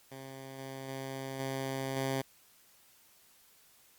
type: tone with level steps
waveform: 10% pulse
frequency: 134 Hz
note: C3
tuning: 42 cents sharp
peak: -36 / -33 / -30 / -26 / -23 dBFS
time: 0.11-2.22 s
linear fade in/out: 10 ms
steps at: 0.58 / 0.88 / 1.39 / 1.96 s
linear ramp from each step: 10 ms
effects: white hiss -63 dBFS RMS until 3.98 s + Opus 48 kbps